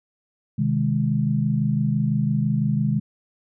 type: chord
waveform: sine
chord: Ab major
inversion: first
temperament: just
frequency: 129.78 / 155.74 / 207.7 Hz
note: C3 / Eb3 / Ab3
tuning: -14 / +2 / 0 cents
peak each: -23 dBFS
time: 0.58-3 s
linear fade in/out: 10 ms
effects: none